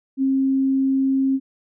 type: tone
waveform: sine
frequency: 268 Hz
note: C4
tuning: 42 cents sharp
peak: -16 dBFS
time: 0.17-1.4 s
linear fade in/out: 50 ms
effects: none